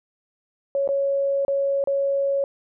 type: tone with dropouts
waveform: sine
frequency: 554.4 Hz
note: C#5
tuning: in tune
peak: -19 dBFS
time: 0.75-2.44 s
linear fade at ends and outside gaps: 1 ms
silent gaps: 0.876-0.889 / 1.45-1.481 / 1.84-1.873 s
effects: none